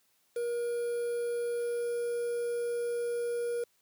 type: tone with quantisation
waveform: triangle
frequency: 475.9 Hz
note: A#4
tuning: 36 cents sharp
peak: -28 dBFS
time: 0.36-3.64 s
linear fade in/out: 5 ms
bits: 8
effects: white hiss -71 dBFS RMS until 3.81 s + high-pass 80 Hz 12 dB/octave